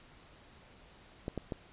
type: clicks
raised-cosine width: 2 ms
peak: -22 dBFS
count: 3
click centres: 1.281 / 1.377 / 1.522 s
effects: pink hiss -58 dBFS RMS until 1.72 s + resampled to 8000 Hz